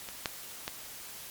clicks, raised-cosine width 0.2 ms, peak -23 / -12 / -16 dBFS, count 3, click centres 0.088 / 0.258 / 0.679 s, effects white hiss -45 dBFS RMS until 1.3 s + MP3 96 kbps

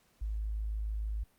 sine tone, 53.2 Hz, G#1, 42 cents sharp, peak -32 dBFS, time 0.21-1.24 s, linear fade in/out 10 ms, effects pink hiss -69 dBFS RMS until 1.38 s + Opus 48 kbps

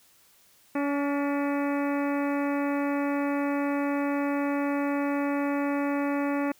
harmonic tone with a mistuned harmonic, 284 Hz, C#4, 42 cents sharp, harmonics 1 / 2 / 3 / 4 / 5 / 6 / 7 / 8 / 9, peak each -26 / -32 / -36 / -38 / -40 / -42 / -43 / -44 / -45 dBFS, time 0.75-6.52 s, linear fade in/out 5 ms, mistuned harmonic 6, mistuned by +60 cents, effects white hiss -60 dBFS RMS until 6.59 s

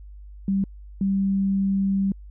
sine tone bursts at uneven times, 195.1 Hz, G3, 8 cents flat, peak -19 dBFS, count 2, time 0.48-0.64 / 1.01-2.12 s, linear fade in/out 2 ms, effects added 50 Hz sine -39 dBFS peak until 2.3 s

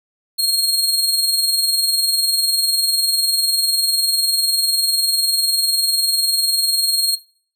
sawtooth tone with tremolo, 4252 Hz, C8, 27 cents sharp, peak -10 dBFS, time 0.38-7.16 s, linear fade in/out 20 ms, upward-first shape sine, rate 20 Hz, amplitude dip 50%, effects noise-tail reverb RT60 0.5 s tail -22 dB re dry

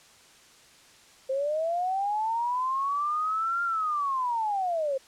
sine linear two-way sweep, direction up then down, 520 to 1400 to 520 Hz, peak -25 dBFS, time 1.29-4.98 s, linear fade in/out 10 ms, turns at 3.63 s, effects white hiss -55 dBFS RMS until 5.07 s + low-pass 8000 Hz 12 dB/octave

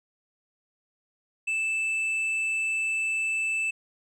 sine tone with hard clipping, 2637 Hz, E7, in tune, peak -26 dBFS, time 1.47-3.71 s, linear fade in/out 10 ms, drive 4 dB, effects none

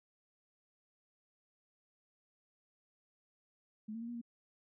sine tone with pitch steps, 215 / 227.5 / 233 / 239.3 / 234.4 Hz, A3 / A#3 / A#3 / A#3 / A#3, -40 / -42 / -1 / +46 / +10 cents, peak -40 dBFS, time 3.88-4.215 s, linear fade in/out 10 ms, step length 67 ms, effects none

